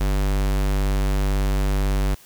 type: tone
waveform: square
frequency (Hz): 49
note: G1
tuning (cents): 0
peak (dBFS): -19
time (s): 0-2.15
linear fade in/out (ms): 10
effects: white hiss -49 dBFS RMS until 2.25 s